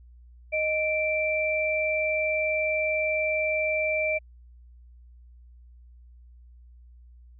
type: tone pair together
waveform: sine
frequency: 621.4 / 2346 Hz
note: D#5 / D7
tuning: -2 / -2 cents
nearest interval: octave + major seventh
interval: 2300 cents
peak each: -26 dBFS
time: 0.52-4.19 s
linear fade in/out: 20 ms
effects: added 60 Hz sine -48 dBFS peak until 7.39 s